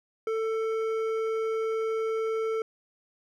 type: tone with hard clipping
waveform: sine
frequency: 444.5 Hz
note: A4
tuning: 18 cents sharp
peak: -28 dBFS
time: 0.27-2.62 s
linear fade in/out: 2 ms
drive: 9 dB
effects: none